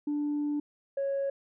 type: tone pair in turn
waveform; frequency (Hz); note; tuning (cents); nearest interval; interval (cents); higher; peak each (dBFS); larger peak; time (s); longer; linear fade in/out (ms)
sine; 293.7 / 552.2; D4 / C#5; 0 / -7; major seventh; 1093; second; -26; neither; 0.07-0.6 / 0.97-1.3; first; 5
effects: tanh soft clip ceiling -25 dBFS